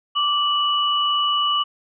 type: tone pair together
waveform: sine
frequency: 1170 / 2948 Hz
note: D6 / F#7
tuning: -7 / -7 cents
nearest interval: octave + major third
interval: 1600 cents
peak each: -20 dBFS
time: 0.15-1.64 s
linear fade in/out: 20 ms
effects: none